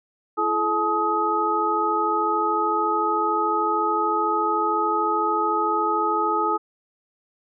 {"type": "tone cluster", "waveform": "sine", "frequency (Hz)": [335.9, 429.5, 858, 1260], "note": ["E4", "A4", "A5", "D#6"], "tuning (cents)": [33, -42, -44, 21], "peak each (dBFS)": [-28, -27, -25, -22], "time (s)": [0.37, 6.58], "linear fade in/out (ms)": 20, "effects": []}